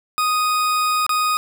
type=tone with dropouts; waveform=40% pulse; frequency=1244.5 Hz; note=D#6; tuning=in tune; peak=-16 dBFS; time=0.18-1.37 s; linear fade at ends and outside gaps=0 ms; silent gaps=1.065-1.093 s; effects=none